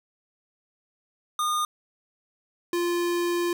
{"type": "tone pair in turn", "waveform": "square", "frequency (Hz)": [1220, 347.5], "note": ["D#6", "F4"], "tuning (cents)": [-34, -9], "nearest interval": "octave + minor seventh", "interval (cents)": 2175, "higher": "first", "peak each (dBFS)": -24, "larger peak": "neither", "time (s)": [[1.39, 1.65], [2.73, 3.53]], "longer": "second", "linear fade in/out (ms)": 2, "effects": ["10-bit"]}